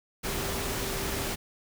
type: tone in noise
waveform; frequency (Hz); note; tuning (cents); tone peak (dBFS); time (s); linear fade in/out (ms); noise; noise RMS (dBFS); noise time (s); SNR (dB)
sine; 392; G4; 0; -39; 0.23-1.36; 20; pink; -32; 0.23-1.36; -10
effects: none